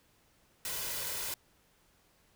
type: noise with comb filter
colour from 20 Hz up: white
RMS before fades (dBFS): -37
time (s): 0.65-1.34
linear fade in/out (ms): 2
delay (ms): 2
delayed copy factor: +0.5
effects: pink hiss -68 dBFS RMS until 2.35 s